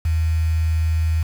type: tone with quantisation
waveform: sine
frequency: 80.5 Hz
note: E2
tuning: 41 cents flat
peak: -16 dBFS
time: 0.05-1.23 s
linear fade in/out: 5 ms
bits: 6
effects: none